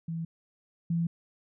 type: tone pair in turn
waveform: sine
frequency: 164.81 / 168.08 Hz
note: E3 / E3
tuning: 0 / +34 cents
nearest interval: unison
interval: 34 cents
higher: second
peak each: -31 / -25 dBFS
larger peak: second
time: 0.08-0.25 / 0.9-1.07 s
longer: neither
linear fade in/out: 5 ms
effects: none